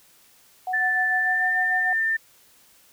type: tone with tremolo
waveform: sine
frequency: 740 Hz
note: F#5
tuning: in tune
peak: -24 dBFS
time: 0.67-1.93 s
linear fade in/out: 2 ms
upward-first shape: sine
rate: 6.7 Hz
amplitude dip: 70%
type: tone with pitch glide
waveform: sine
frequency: 1760 to 1794.9 Hz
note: A6 to A6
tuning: 0 to +34 cents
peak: -20 dBFS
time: 0.73-2.17 s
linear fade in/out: 10 ms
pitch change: +34 cents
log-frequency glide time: 1.16-1.51 s
effects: white hiss -56 dBFS RMS until 2.92 s